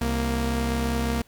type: tone pair together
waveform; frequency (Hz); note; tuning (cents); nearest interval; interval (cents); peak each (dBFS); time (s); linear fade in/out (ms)
sawtooth; 65.49 / 233.1; C2 / A#3; +2 / 0; octave + minor seventh; 2198; -22; 0.01-1.22; 5
effects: pink hiss -59 dBFS RMS until 1.27 s